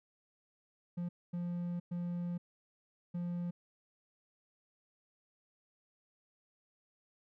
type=tone bursts at uneven times; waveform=triangle; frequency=174.61 Hz; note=F3; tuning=in tune; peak=-33 dBFS; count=4; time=0.97-1.09 / 1.33-1.8 / 1.91-2.38 / 3.14-3.51 s; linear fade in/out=10 ms; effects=none